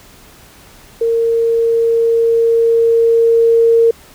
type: tone with level ramp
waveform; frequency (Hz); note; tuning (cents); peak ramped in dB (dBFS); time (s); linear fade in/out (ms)
sine; 460; A#4; -23; -11 to -6; 1.01-3.91; 5
effects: pink hiss -42 dBFS RMS until 4.14 s